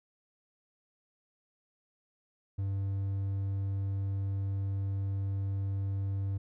triangle tone, 98 Hz, G2, in tune, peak -28 dBFS, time 2.58-6.38 s, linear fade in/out 10 ms, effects none

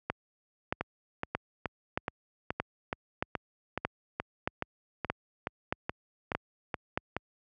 two click trains, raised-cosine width 0.5 ms, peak -14 / -16 dBFS, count 12 / 16, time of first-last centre 0.1-6.975 / 0.81-7.166 s, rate 1.6 / 2.36 Hz, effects high-pass 60 Hz 12 dB/octave

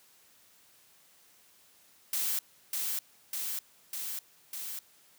blue noise with echo, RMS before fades -31 dBFS, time 2.13-2.39 s, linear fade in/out 2 ms, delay 600 ms, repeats 4, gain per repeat -2 dB, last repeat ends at 4.79 s, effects white hiss -62 dBFS RMS until 5.18 s + high-pass 80 Hz 12 dB/octave

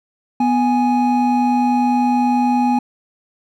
triangle tone pair together, 246.9 / 830.5 Hz, B3 / G#5, 0 / 0 cents, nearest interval octave + major sixth, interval 2100 cents, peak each -13 / -15 dBFS, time 0.4-2.79 s, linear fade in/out 5 ms, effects none

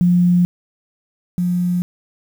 sine tone pair in turn, 177 / 177.68 Hz, F3 / F3, +23 / +30 cents, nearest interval unison, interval 7 cents, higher second, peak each -10 / -15 dBFS, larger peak first, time 0.01-0.45 / 1.38-1.82 s, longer neither, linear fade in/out 0 ms, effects 7-bit

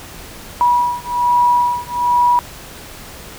sine beating tone pair, 970 / 971.2 Hz, B5 / B5, -31 / -29 cents, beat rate 1.2 Hz, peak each -15 dBFS, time 0.61-2.39 s, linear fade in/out 0 ms, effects pink hiss -35 dBFS RMS until 3.38 s

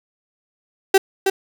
35% pulse tone with echo, 386.6 Hz, G4, 24 cents flat, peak -7 dBFS, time 0.94-0.98 s, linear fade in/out 5 ms, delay 320 ms, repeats 1, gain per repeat -6 dB, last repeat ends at 1.3 s, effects none

